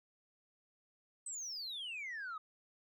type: exponential sweep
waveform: sine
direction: down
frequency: 8290 to 1232 Hz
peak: -39 dBFS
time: 1.26-2.38 s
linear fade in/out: 5 ms
effects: tanh soft clip ceiling -39 dBFS